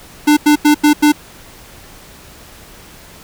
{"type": "tone bursts", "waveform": "square", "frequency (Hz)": 297.7, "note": "D4", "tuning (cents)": 24, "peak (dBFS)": -7, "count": 5, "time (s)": [0.27, 1.122], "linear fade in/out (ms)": 10, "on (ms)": 100, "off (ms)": 88, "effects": ["pink hiss -39 dBFS RMS until 3.23 s"]}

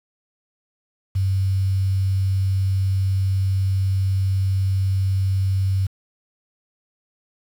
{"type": "tone with quantisation", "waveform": "sine", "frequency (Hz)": 96, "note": "G2", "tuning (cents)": -36, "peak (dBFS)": -17, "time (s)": [1.15, 5.87], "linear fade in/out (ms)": 10, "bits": 7, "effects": []}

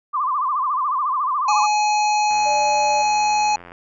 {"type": "tone with vibrato", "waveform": "sine", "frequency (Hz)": 1106, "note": "C#6", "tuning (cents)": -4, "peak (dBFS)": -18, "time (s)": [0.13, 1.67], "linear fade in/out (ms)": 20, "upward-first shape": "sine", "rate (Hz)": 14, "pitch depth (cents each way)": 160}
{"type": "harmonic tone", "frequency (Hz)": 842, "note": "G#5", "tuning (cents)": 24, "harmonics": [1, 3, 5, 7, 8], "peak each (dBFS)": [-16, -26, -30, -33, -34], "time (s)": [1.48, 3.56], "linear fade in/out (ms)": 5}
{"type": "click train", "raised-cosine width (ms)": 0.5, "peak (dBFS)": -24, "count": 124, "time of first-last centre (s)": [2.31, 3.719], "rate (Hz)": 87.3}
{"type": "tone", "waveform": "sine", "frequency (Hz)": 593, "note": "D5", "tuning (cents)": 17, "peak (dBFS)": -24, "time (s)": [2.45, 3.03], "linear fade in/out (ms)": 20}
{"effects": []}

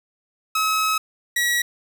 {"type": "tone pair in turn", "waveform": "sawtooth", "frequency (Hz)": [1283, 1922.3], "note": ["E6", "B6"], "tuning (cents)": [-47, -47], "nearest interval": "perfect fifth", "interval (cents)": 700, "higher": "second", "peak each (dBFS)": -15, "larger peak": "neither", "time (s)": [[0.55, 0.98], [1.36, 1.62]], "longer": "first", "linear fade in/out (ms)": 5, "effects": []}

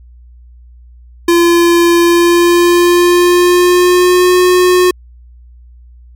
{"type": "tone with pitch glide", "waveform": "square", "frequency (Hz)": [342.8, 362.3], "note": ["F4", "F#4"], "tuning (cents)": [-32, -36], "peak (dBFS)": -6, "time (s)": [1.28, 4.91], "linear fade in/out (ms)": 5, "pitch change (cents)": 96, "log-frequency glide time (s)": [2.02, 4.36], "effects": ["added 60 Hz sine -35 dBFS peak until 6.15 s", "MP3 96 kbps"]}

